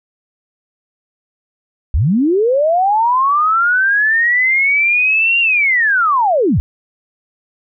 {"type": "linear two-way sweep", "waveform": "sine", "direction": "up then down", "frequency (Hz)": [52.3, 2794, 52.3], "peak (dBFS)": -10, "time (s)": [1.94, 6.6], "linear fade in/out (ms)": 0, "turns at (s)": 5.4, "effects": []}